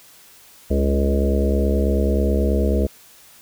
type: harmonic tone with a mistuned harmonic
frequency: 69.3 Hz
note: C#2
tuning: in tune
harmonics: 1 / 3 / 4 / 5 / 6 / 7 / 8 / 9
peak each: -18 / -23 / -29 / -27 / -27 / -26 / -33 / -28 dBFS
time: 0.7-2.87 s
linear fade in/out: 10 ms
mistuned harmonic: 6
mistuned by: +25 cents
effects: white hiss -48 dBFS RMS until 3.41 s